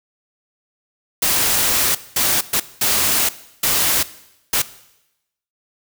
white noise bursts at uneven times, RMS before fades -17 dBFS, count 6, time 1.22-1.95 / 2.16-2.41 / 2.53-2.6 / 2.81-3.29 / 3.63-4.03 / 4.53-4.62 s, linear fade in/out 5 ms, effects noise-tail reverb RT60 0.9 s tail -17 dB re dry

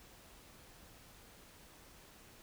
silence, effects pink hiss -59 dBFS RMS until 2.42 s

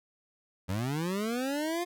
25% pulse linear sweep, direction up, 87.31 to 356.8 Hz, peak -26 dBFS, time 0.68-1.85 s, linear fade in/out 20 ms, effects none

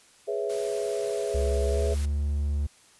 sine chord, C# minor seventh, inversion second, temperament equal, 415.3 / 493.9 / 554.4 / 659.3 Hz, G#4 / B4 / C#5 / E5, 0 / 0 / 0 / 0 cents, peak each -29 / -34 / -34 / -33 dBFS, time 0.27-1.95 s, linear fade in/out 20 ms
white noise, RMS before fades -42 dBFS, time 0.49-2.06 s, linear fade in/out 10 ms
triangle tone with pitch glide, 68.6 to 72.51 Hz, C#2 to D2, -17 to -22 cents, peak -22 dBFS, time 1.34-2.67 s, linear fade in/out 10 ms, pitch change +95 cents, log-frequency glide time 1.69-1.81 s
effects white hiss -57 dBFS RMS until 2.99 s + resampled to 24000 Hz

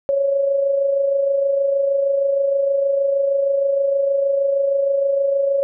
sine tone with amplitude modulation, 554.4 Hz, C#5, in tune, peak -13 dBFS, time 0.09-5.63 s, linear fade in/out 0 ms, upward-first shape sine, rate 26.4 Hz, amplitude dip 45%, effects none

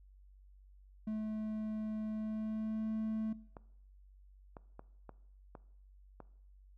triangle tone with pitch glide, 216.2 to 219.1 Hz, A3 to A3, -30 to -7 cents, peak -33 dBFS, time 1.07-3.33 s, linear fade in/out 5 ms, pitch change +23 cents, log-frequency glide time 2.1-2.89 s
clicks, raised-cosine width 1 ms, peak -34 dBFS, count 6, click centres 3.568 / 4.568 / 4.794 / 5.093 / 5.552 / 6.203 s
effects noise-tail reverb RT60 0.7 s tail -19 dB re dry + added 48 Hz sine -57 dBFS peak until 6.77 s

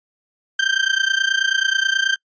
30% pulse tone with amplitude modulation, 1568 Hz, G6, in tune, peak -10 dBFS, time 0.59-2.16 s, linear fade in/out 5 ms, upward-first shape sine, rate 29.3 Hz, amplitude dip 85%, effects noise-tail reverb RT60 0.1 s tail -26 dB re dry + resampled to 16000 Hz

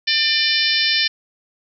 harmonic tone, 597 Hz, D5, 28 cents sharp, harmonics 3 / 4 / 5 / 6 / 7 / 8 / 9, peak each -23 / -23 / -23 / -23 / -23 / -23 / -23 dBFS, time 0.07-1.08 s, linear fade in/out 10 ms, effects none

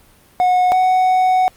triangle tone pair in turn, 729 / 742.6 Hz, F#5 / F#5, -26 / +6 cents, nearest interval unison, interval 32 cents, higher second, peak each -9 dBFS, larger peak neither, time 0.4-0.72 / 0.72-1.48 s, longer second, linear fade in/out 0 ms, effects pink hiss -50 dBFS RMS until 1.56 s + Opus 32 kbps

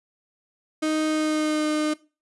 35% pulse tone with pitch glide, 311.1 to 305 Hz, D#4 to D#4, 0 to -34 cents, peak -20 dBFS, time 0.82-1.94 s, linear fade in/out 10 ms, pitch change -34 cents, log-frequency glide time 1.06-1.67 s, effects noise-tail reverb RT60 0.3 s tail -19 dB re dry + resampled to 24000 Hz

